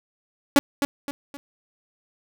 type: tone with echo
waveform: sawtooth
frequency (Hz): 282.7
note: C#4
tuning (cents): +34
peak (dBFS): -8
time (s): 0.56-0.59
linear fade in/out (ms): 0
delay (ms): 260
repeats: 3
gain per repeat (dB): -8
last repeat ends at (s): 1.37
effects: none